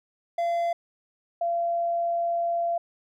triangle / sine tone pair in turn, 684 / 684 Hz, F5 / F5, -36 / -36 cents, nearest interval unison, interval 0 cents, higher neither, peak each -21 / -23 dBFS, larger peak first, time 0.38-0.73 / 1.41-2.78 s, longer second, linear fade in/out 5 ms, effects none

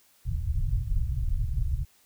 pink low-pass noise, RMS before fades -27 dBFS, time 0.25-1.85 s, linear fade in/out 20 ms, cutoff 130 Hz, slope 48 dB/octave, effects white hiss -62 dBFS RMS until 2.05 s

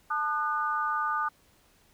sine chord, D# diminished, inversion second, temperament equal with one note detuned, 880 / 1214 / 1480 Hz, A5 / D#6 / F#6, 0 / -43 / 0 cents, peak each -33 / -28 / -33 dBFS, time 0.1-1.29 s, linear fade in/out 10 ms, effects pink hiss -63 dBFS RMS until 1.93 s

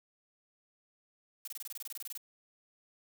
blue noise bursts, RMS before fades -42 dBFS, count 15, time 1.45-2.176 s, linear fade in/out 2 ms, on 26 ms, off 24 ms, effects none

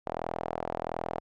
sawtooth tone with band-pass filter, 41.42 Hz, E1, 9 cents sharp, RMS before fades -35 dBFS, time 0.06-1.2 s, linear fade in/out 10 ms, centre 700 Hz, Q 2.5, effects none

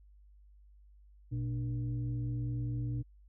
sine tone with frequency modulation, 120.3 Hz, B2, 45 cents flat, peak -32 dBFS, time 1.31-3.03 s, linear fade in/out 20 ms, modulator 176 Hz, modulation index 0.59, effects added 50 Hz sine -56 dBFS peak until 3.28 s

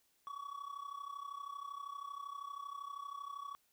triangle tone with amplitude modulation, 1130 Hz, C#6, 33 cents sharp, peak -38 dBFS, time 0.27-3.55 s, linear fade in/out 0 ms, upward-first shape sine, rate 32.7 Hz, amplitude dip 80%, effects white hiss -75 dBFS RMS until 3.72 s

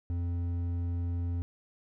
triangle tone with hard clipping, 86.8 Hz, F2, 10 cents flat, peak -31 dBFS, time 0.1-1.42 s, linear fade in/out 0 ms, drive 10 dB, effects none

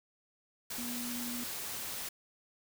sine tone in noise, 241.5 Hz, B3, 39 cents flat, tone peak -39 dBFS, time 0.78-1.44 s, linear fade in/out 5 ms, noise white, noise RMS -40 dBFS, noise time 0.7-2.09 s, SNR -2 dB, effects none

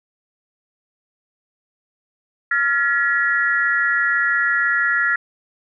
sine tone cluster, 1389 / 1695 / 1921 Hz, F6 / G#6 / B6, -10 / +35 / -48 cents, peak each -20 dBFS, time 2.51-5.16 s, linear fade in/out 5 ms, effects none

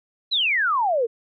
sine exponential sweep, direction down, 4139 to 435.7 Hz, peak -18 dBFS, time 0.31-1.07 s, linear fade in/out 20 ms, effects none

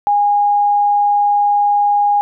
sine tone, 820 Hz, G#5, 22 cents flat, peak -10 dBFS, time 0.07-2.21 s, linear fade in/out 0 ms, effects none

